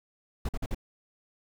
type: noise bursts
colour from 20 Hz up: brown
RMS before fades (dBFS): -30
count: 4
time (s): 0.45-0.747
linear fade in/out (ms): 5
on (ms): 39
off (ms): 47
effects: none